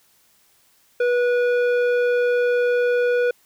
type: tone with low-pass filter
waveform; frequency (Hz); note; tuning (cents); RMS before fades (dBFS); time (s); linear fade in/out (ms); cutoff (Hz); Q
square; 487.6; B4; -22; -19; 1-3.31; 5; 1800; 0.91
effects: white hiss -59 dBFS RMS until 3.45 s